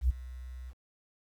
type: tone with ADSR envelope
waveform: sine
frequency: 62.9 Hz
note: B1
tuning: 32 cents sharp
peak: -20 dBFS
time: 0.01-0.74 s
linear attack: 85 ms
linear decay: 15 ms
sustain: -20 dB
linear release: 51 ms
effects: 10-bit